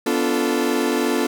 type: chord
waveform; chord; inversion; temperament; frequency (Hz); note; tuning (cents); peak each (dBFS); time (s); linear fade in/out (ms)
40% pulse; B half-diminished seventh; none; equal with one note detuned; 246.9 / 289.5 / 349.2 / 440; B3 / D4 / F4 / A4; 0 / -25 / 0 / 0; -23; 0.06-1.27; 5
effects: none